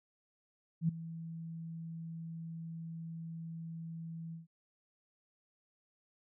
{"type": "tone with ADSR envelope", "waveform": "sine", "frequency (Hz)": 164.4, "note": "E3", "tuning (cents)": -4, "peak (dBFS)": -25, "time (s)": [0.81, 4.47], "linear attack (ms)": 77, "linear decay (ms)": 8, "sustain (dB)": -16, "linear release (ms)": 140, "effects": []}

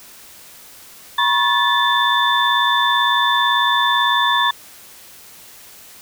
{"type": "tone cluster", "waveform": "sine", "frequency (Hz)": [967, 1085, 1740, 3542], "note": ["B5", "C#6", "A6", "A7"], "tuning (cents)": [-37, -37, -20, 11], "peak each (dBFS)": -19, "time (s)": [1.18, 4.51], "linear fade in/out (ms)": 5, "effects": ["white hiss -42 dBFS RMS until 6.01 s"]}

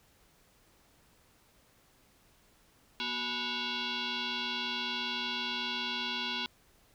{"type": "tone with frequency modulation", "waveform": "sine", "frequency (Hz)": 241.3, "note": "B3", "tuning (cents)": -40, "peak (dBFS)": -32, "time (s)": [3, 6.46], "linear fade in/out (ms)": 0, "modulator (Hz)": 614, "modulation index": 6.5, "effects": ["pink hiss -65 dBFS RMS until 6.94 s"]}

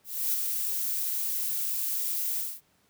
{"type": "noise with ADSR envelope", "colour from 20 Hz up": "violet", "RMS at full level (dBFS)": -26, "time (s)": [0.04, 2.61], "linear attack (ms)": 290, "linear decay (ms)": 20, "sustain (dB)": -4, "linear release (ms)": 230, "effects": ["pink hiss -67 dBFS RMS until 2.89 s", "high-pass 80 Hz 12 dB/octave"]}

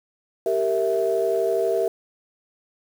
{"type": "tone cluster", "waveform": "sine", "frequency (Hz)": [390.4, 462.5, 657], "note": ["G4", "A#4", "E5"], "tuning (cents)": [-7, -14, -6], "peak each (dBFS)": -23, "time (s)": [0.46, 1.88], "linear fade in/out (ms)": 2, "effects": ["tanh soft clip ceiling -10 dBFS", "7-bit"]}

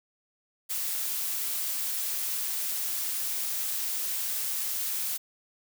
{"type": "noise", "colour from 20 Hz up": "blue", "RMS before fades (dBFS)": -31, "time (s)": [0.69, 5.18], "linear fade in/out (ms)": 20, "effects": []}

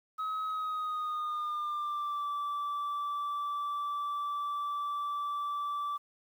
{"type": "tone with pitch glide", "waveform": "sine", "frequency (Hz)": [1275, 1162.4], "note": ["D#6", "D6"], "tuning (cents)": [42, -18], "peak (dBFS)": -29, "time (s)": [0.18, 5.98], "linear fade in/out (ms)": 20, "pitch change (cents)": -160, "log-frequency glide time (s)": [0.46, 2.26], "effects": ["tanh soft clip ceiling -31 dBFS", "10-bit"]}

